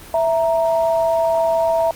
sine tone pair together, 660.1 / 932.3 Hz, E5 / A#5, +2 / 0 cents, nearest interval tritone, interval 598 cents, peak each -15 / -21 dBFS, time 0.14-1.91 s, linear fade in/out 2 ms, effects pink hiss -39 dBFS RMS until 1.95 s + Opus 24 kbps

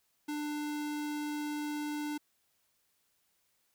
square tone, 297.2 Hz, D4, 21 cents sharp, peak -35 dBFS, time 0.28-2.18 s, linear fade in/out 10 ms, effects white hiss -75 dBFS RMS until 3.74 s

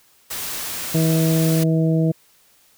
white noise, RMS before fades -28 dBFS, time 0.3-1.64 s, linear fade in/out 10 ms
harmonic tone, 161.2 Hz, E3, 38 cents flat, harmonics 1 / 2 / 3 / 4, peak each -16 / -22 / -26 / -28 dBFS, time 0.94-2.12 s, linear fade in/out 10 ms
effects white hiss -56 dBFS RMS until 2.77 s

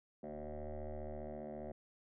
sine tone with frequency modulation, 300 Hz, D4, 37 cents sharp, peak -40 dBFS, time 0.23-1.72 s, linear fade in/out 5 ms, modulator 74.9 Hz, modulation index 5.1, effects tanh soft clip ceiling -40 dBFS

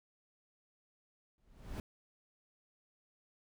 brown noise with exponential growth, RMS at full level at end -36 dBFS, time 1.38-1.8 s, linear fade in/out 1 ms, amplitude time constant 90 ms, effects none

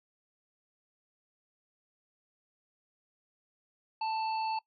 harmonic tone, 884 Hz, A5, 8 cents sharp, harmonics 1 / 3 / 5, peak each -30 / -43 / -44 dBFS, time 4.01-4.59 s, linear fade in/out 5 ms, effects noise-tail reverb RT60 0.1 s tail -21 dB re dry + MP3 64 kbps

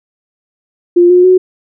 sine tone with pitch steps, 350 / 359.4 / 369.1 Hz, F4 / F4 / F#4, +4 / +50 / -4 cents, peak -3 dBFS, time 0.96-1.38 s, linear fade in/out 10 ms, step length 140 ms, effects none

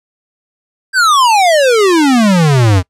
square exponential sweep, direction down, 1608 to 87.5 Hz, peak -7 dBFS, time 0.93-2.83 s, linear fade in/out 50 ms, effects noise-tail reverb RT60 0.1 s tail -22 dB re dry + low-pass 9000 Hz 12 dB/octave

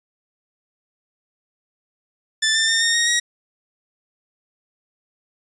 15% pulse tone with pitch steps, 1760 / 1786.6 / 1813.7 / 1841.1 / 1869 / 1897.2 Hz, A6 / A6 / A#6 / A#6 / A#6 / A#6, 0 / +26 / -48 / -22 / +4 / +30 cents, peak -10 dBFS, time 2.42-3.2 s, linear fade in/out 10 ms, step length 130 ms, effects resampled to 22050 Hz

